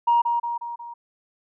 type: tone with echo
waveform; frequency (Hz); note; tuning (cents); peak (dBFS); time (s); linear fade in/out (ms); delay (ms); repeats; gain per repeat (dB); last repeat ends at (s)
sine; 944; A#5; +22; -14; 0.07-0.22; 10; 180; 4; -5; 0.94
effects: tanh soft clip ceiling -11 dBFS